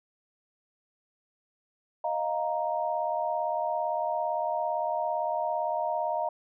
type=chord; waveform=sine; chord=Eb suspended second; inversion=none; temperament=just; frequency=622.3 / 700 / 933.4 Hz; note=Eb5 / F5 / Bb5; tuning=0 / +4 / +2 cents; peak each=-31 dBFS; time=2.04-6.29 s; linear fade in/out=5 ms; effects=none